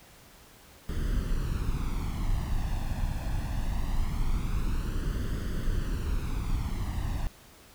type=noise with flanger; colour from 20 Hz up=brown; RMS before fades=-29 dBFS; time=0.89-7.27 s; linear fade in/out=0 ms; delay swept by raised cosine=0.62 to 1.17 ms; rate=0.22 Hz; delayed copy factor=+0.8; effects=pink hiss -54 dBFS RMS until 7.74 s